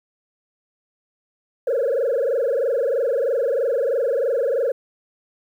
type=tone with frequency modulation; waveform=sine; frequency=510 Hz; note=C5; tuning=44 cents flat; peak=-16 dBFS; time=1.67-4.72 s; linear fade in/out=5 ms; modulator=23.1 Hz; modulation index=2.6; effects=tanh soft clip ceiling -15 dBFS + 9-bit